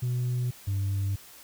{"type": "tone pair in turn", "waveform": "sine", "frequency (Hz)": [123.9, 98.34], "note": ["B2", "G2"], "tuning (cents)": [6, 6], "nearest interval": "major third", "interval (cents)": 400, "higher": "first", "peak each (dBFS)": -23, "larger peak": "neither", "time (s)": [[0.02, 0.51], [0.67, 1.16]], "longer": "neither", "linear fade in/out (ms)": 10, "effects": ["tanh soft clip ceiling -24 dBFS", "white hiss -50 dBFS RMS until 1.43 s"]}